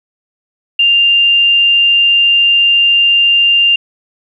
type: tone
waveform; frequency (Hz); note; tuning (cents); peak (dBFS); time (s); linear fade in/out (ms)
sine; 2794; F7; 0; -6; 0.79-3.76; 5
effects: 8-bit